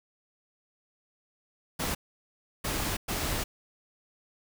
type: noise bursts at uneven times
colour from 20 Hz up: pink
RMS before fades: -31 dBFS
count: 3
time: 1.79-1.95 / 2.64-2.97 / 3.08-3.44 s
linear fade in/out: 10 ms
effects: none